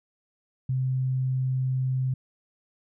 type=tone; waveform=sine; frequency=130 Hz; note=C3; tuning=11 cents flat; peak=-23 dBFS; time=0.69-2.14 s; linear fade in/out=5 ms; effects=none